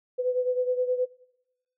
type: beating tone pair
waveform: sine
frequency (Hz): 500 / 509.5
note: B4 / C5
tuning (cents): +21 / -46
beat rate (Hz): 9.5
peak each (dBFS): -24 / -30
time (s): 0.18-1.06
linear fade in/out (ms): 20
effects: noise-tail reverb RT60 0.9 s tail -22 dB re dry